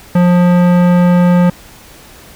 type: tone with tanh clipping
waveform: sine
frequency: 177.1 Hz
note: F3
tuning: 24 cents sharp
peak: -8 dBFS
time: 0.15-1.5 s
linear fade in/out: 5 ms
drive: 18 dB
effects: pink hiss -38 dBFS RMS until 2.35 s